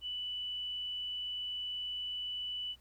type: tone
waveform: sine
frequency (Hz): 2973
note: F#7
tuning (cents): +8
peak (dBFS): -36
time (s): 0.01-2.76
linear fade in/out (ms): 50
effects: added 60 Hz sine -62 dBFS peak until 2.8 s + pink hiss -69 dBFS RMS until 2.8 s